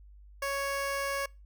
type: tone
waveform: 15% pulse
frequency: 555 Hz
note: C#5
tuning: 2 cents sharp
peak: -24 dBFS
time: 0.42-1.26 s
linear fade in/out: 5 ms
effects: noise-tail reverb RT60 0.3 s tail -26 dB re dry + added 50 Hz sine -50 dBFS peak until 1.45 s